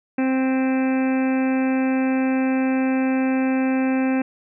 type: harmonic tone with a mistuned harmonic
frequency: 262.2 Hz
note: C4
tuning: 4 cents sharp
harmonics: 1 / 2 / 3 / 4 / 5 / 6 / 7 / 8 / 9 / 10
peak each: -18 / -28 / -31 / -39 / -42 / -35 / -39 / -41 / -37 / -37 dBFS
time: 0.18-4.22 s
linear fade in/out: 5 ms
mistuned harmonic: 8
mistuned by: -28 cents
effects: none